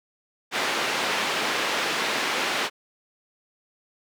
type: band-pass noise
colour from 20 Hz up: white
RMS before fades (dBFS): -26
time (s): 0.51-2.7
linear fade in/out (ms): 50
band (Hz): 260 to 2900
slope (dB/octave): 12
effects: none